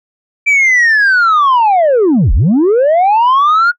sine linear two-way sweep, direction down then up, 2349 to 30.87 to 1450 Hz, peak -4 dBFS, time 0.46-3.72 s, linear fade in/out 20 ms, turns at 2.33 s, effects noise-tail reverb RT60 0.1 s tail -25 dB re dry + tanh soft clip ceiling -5 dBFS

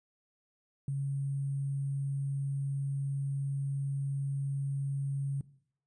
sine tone with sample-and-hold, 138.59 Hz, C#3, in tune, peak -30 dBFS, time 0.88-5.41 s, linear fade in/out 2 ms, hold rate 8820 Hz, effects noise-tail reverb RT60 0.6 s tail -18 dB re dry + resampled to 22050 Hz

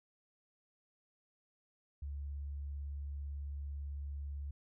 sine tone with vibrato, 71.1 Hz, C#2, 45 cents sharp, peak -39 dBFS, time 2.02-4.51 s, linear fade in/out 5 ms, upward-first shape triangle, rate 18 Hz, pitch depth 15 cents each way, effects none

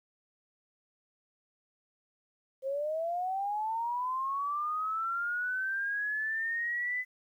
sine linear sweep, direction up, 523.3 to 2016 Hz, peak -30 dBFS, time 2.62-7.05 s, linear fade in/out 50 ms, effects 11-bit

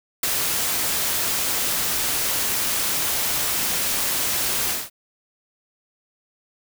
white noise with ADSR envelope, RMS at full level -18 dBFS, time 0.23-4.9 s, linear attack 6 ms, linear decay 5 ms, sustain -5 dB, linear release 200 ms, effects none

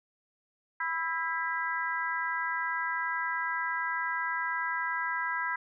harmonic tone with a mistuned harmonic, 329.6 Hz, E4, in tune, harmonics 3 / 4 / 5 / 6, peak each -34 / -37 / -33 / -36 dBFS, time 0.8-5.56 s, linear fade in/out 5 ms, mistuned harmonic 5, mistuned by -30 cents, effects none

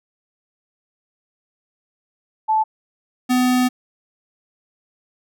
sine / square tone pair in turn, 872 / 251.3 Hz, A5 / B3, -16 / +30 cents, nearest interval octave + minor seventh, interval 2154 cents, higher first, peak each -14 / -15 dBFS, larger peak first, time 2.48-2.64 / 3.29-3.69 s, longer second, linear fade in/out 20 ms, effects none

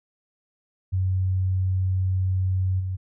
sine tone with level steps, 93.5 Hz, F#2, 19 cents sharp, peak -20 / -25 dBFS, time 0.92-2.97 s, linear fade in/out 20 ms, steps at 2.79 s, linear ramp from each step 20 ms, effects none

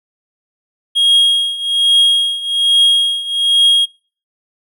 triangle tone with tremolo, 3270 Hz, G#7, 28 cents flat, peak -5 dBFS, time 0.95-3.86 s, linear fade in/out 20 ms, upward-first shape triangle, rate 1.2 Hz, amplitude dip 85%, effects noise-tail reverb RT60 0.4 s tail -24 dB re dry

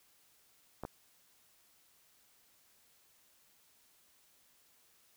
clicks, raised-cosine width 1 ms, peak -26 dBFS, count 2, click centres 0.836 / 0.851 s, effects white hiss -68 dBFS RMS until 5.16 s

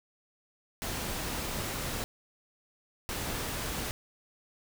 pink noise bursts at uneven times, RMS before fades -35 dBFS, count 2, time 0.82-2.04 / 3.09-3.91 s, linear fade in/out 0 ms, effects none

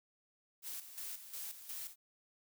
blue noise with tremolo, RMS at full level -44 dBFS, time 0.62-1.96 s, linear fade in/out 50 ms, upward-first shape square, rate 2.8 Hz, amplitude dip 65%, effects none

